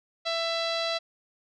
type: tone with low-pass filter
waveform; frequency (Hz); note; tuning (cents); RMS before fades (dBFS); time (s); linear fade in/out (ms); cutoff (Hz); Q
sawtooth; 665; E5; +15; -29; 0.25-0.99; 20; 4200; 4.9
effects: none